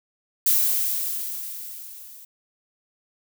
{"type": "noise with level ramp", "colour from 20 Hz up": "violet", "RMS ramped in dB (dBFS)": [-18, -45], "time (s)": [0.46, 2.25], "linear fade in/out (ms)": 5, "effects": []}